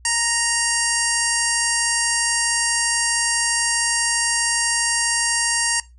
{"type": "harmonic tone", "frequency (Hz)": 932.3, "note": "A#5", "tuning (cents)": 0, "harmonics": [1, 2, 3, 5, 6, 7, 8, 9, 10], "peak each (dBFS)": [-29, -25, -30, -26, -28, -29, -26, -28, -25], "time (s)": [0.05, 5.8], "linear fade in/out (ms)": 2, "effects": ["noise-tail reverb RT60 0.2 s tail -18 dB re dry", "added 60 Hz sine -45 dBFS peak until 5.98 s"]}